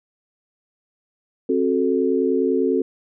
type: chord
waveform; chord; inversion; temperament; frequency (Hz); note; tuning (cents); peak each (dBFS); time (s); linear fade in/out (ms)
sine; F# diminished; second; equal with one note detuned; 265.9 / 370 / 440; C4 / F#4 / A4; +28 / 0 / 0; -21; 1.49-2.82; 5
effects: none